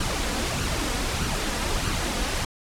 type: noise with flanger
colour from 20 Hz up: pink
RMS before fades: -26 dBFS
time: 0-2.45 s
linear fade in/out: 5 ms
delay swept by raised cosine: 0.68 to 4.18 ms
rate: 1.6 Hz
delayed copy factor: +0.5
effects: low-pass 9000 Hz 12 dB/octave